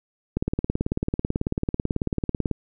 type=click train; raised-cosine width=3 ms; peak=-10 dBFS; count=40; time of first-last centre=0.37-2.513 s; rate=18.2 Hz; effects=none